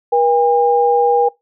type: tone pair together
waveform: sine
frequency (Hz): 480 / 807.3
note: B4 / G#5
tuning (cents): -49 / -49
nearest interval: major sixth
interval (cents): 900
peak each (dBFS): -13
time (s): 0.12-1.29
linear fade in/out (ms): 10
effects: noise-tail reverb RT60 0.2 s tail -24 dB re dry